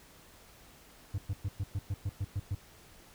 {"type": "tone bursts", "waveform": "triangle", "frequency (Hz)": 98, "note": "G2", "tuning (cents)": 0, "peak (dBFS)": -28, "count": 10, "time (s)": [1.14, 2.55], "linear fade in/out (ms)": 5, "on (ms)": 42, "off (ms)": 110, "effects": ["pink hiss -57 dBFS RMS until 3.14 s"]}